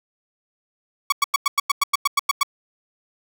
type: tone bursts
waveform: sawtooth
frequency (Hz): 1124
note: C#6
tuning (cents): +24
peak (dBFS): -11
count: 12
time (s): 1.1-2.432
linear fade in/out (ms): 5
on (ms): 23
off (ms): 96
effects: none